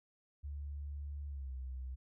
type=tone with pitch glide; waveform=sine; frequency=71.9 to 64.43 Hz; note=D2 to C2; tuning=-36 to -26 cents; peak=-40 dBFS; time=0.43-1.96 s; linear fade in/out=20 ms; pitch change=-190 cents; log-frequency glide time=1.28-1.54 s; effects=none